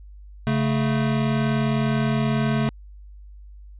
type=tone pair together; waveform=square; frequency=139.82 / 220 Hz; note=C#3 / A3; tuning=+15 / 0 cents; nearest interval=minor sixth; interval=785 cents; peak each=-23 dBFS; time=0.47-2.69 s; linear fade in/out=0 ms; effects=added 50 Hz sine -40 dBFS peak until 3.79 s + resampled to 8000 Hz